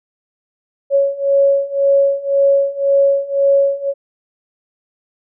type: beating tone pair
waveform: sine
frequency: 554.4 / 556.3 Hz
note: C#5 / C#5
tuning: 0 / +6 cents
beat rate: 1.9 Hz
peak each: -15 / -13 dBFS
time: 0.9-3.94 s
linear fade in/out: 50 ms
effects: none

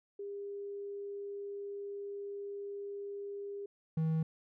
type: tone pair in turn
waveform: sine / triangle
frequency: 402.7 / 159.81 Hz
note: G4 / D#3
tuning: +47 / +47 cents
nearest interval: octave + major third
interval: 1600 cents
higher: first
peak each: -39 / -27 dBFS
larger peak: second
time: 0.19-3.66 / 3.97-4.23 s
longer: first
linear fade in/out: 5 ms
effects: none

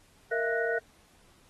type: tone cluster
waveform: sine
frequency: 463.7 / 642 / 678 / 1477 / 1870 Hz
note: A#4 / E5 / E5 / F#6 / A#6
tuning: -9 / -46 / +49 / -3 / +5 cents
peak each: -30 / -36 / -34 / -31 / -36 dBFS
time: 0.31-0.79 s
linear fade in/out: 10 ms
effects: pink hiss -62 dBFS RMS until 1.49 s + AAC 32 kbps

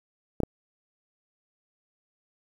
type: clicks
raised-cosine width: 2 ms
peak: -12 dBFS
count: 2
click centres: 0.403 / 0.434 s
effects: 8-bit

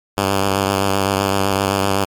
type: tone with vibrato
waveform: 5% pulse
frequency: 98 Hz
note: G2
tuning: in tune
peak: -4 dBFS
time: 0.17-2.05 s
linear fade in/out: 10 ms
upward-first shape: sine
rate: 7.8 Hz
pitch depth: 31 cents each way
effects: MP3 96 kbps

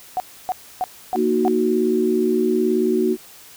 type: tone bursts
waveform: sine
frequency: 740 Hz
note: F#5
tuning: in tune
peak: -18 dBFS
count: 5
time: 0.17-1.48 s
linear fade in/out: 0 ms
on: 30 ms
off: 290 ms
type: chord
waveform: sine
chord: D# minor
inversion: second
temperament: equal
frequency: 233.1 / 311.1 / 370 Hz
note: A#3 / D#4 / F#4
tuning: 0 / 0 / 0 cents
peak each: -21 / -23 / -18 dBFS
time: 1.14-3.17 s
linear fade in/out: 50 ms
effects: white hiss -44 dBFS RMS until 3.56 s

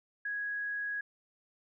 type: tone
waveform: sine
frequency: 1661.2 Hz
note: G#6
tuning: in tune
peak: -33 dBFS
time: 0.25-1.01 s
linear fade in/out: 5 ms
effects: none

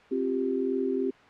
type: chord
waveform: sine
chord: C suspended fourth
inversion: none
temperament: equal with one note detuned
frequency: 264.2 / 349.2 / 392 Hz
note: C4 / F4 / G4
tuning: +17 / 0 / 0 cents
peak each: -29 / -33 / -28 dBFS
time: 0.11-1.11 s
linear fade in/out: 10 ms
effects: white hiss -53 dBFS RMS until 1.29 s + low-pass 2000 Hz 12 dB/octave

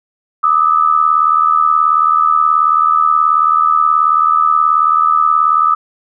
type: tone pair together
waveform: sine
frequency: 1202 / 1280.6 Hz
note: D6 / D#6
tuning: +40 / +49 cents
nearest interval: minor second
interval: 109 cents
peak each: -11 dBFS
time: 0.43-5.75 s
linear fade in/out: 10 ms
effects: none

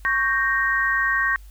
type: chord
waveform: sine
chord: G diminished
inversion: second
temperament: equal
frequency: 1108.7 / 1568 / 1864.7 Hz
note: Db6 / G6 / Bb6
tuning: 0 / 0 / 0 cents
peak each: -25 / -23 / -21 dBFS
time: 0.05-1.36 s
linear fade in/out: 0 ms
effects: added 50 Hz sine -40 dBFS peak until 1.5 s + white hiss -57 dBFS RMS until 1.5 s

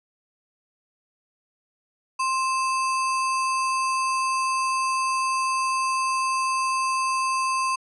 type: tone with sample-and-hold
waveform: sine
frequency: 1052 Hz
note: C6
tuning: 9 cents sharp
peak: -21 dBFS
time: 2.19-7.76 s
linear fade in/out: 10 ms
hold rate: 3675 Hz
effects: resampled to 24000 Hz

